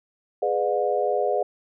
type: chord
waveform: sine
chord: G# diminished seventh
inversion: none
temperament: just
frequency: 415.3 / 498.4 / 598 / 717.6 Hz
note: G#4 / B4 / D5 / F5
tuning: 0 / +16 / +31 / +47 cents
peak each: -26 dBFS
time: 0.42-1.43 s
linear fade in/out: 5 ms
effects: none